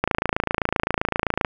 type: click train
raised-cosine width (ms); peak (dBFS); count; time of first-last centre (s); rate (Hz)
0.5; -4; 40; 0.04-1.448; 27.7
effects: none